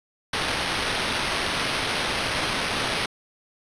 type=noise with sample-and-hold; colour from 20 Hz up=white; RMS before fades=-26 dBFS; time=0.33-3.06 s; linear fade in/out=5 ms; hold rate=7350 Hz; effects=resampled to 22050 Hz